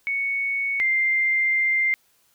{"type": "tone pair in turn", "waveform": "sine", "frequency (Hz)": [2220, 2095], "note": ["C#7", "C7"], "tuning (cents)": [2, 2], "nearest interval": "minor second", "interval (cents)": 100, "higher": "first", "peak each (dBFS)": [-22, -18], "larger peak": "second", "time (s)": [[0.07, 0.8], [0.8, 1.94]], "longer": "second", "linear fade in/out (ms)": 0, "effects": ["white hiss -63 dBFS RMS until 2.34 s"]}